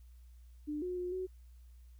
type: tone with pitch steps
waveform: sine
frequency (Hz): 298.4 / 361.7 / 358.3 / 371.6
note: D4 / F#4 / F4 / F#4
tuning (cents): +28 / -39 / +44 / +7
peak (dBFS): -35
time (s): 0.67-1.27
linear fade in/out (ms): 20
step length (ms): 150
effects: added 60 Hz sine -53 dBFS peak until 1.99 s + white hiss -75 dBFS RMS until 1.99 s